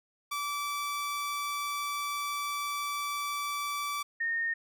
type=tone pair in turn; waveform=sawtooth / sine; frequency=1158 / 1838.2 Hz; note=D6 / A#6; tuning=-25 / -25 cents; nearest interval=minor sixth; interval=800 cents; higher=second; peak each=-28 dBFS; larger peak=neither; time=0.31-4.03 / 4.2-4.54 s; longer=first; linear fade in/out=10 ms; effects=none